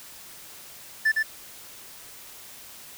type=tone with echo; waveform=triangle; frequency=1760 Hz; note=A6; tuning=in tune; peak=-16 dBFS; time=1.05-1.12 s; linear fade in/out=10 ms; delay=110 ms; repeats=1; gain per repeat=-3 dB; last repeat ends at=1.23 s; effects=white hiss -45 dBFS RMS until 2.97 s